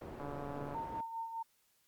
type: low-pass noise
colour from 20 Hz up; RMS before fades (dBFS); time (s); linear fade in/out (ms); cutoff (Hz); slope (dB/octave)
white; -47; 0.01-1.01; 5; 610; 12
type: click train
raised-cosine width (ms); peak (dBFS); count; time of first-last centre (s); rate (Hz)
1; -30; 79; 0.2-0.745; 143
type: tone with tremolo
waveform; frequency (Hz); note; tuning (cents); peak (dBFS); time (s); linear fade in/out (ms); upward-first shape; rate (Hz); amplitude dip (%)
sine; 910; A#5; -42; -36; 0.74-1.43; 10; sine; 4.9; 55
effects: white hiss -73 dBFS RMS until 1.87 s + MP3 96 kbps